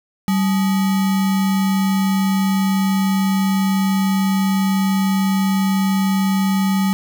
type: tone with sample-and-hold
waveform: sine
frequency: 193 Hz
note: G3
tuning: 27 cents flat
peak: -14 dBFS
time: 0.28-6.93 s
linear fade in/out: 0 ms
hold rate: 1050 Hz
effects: none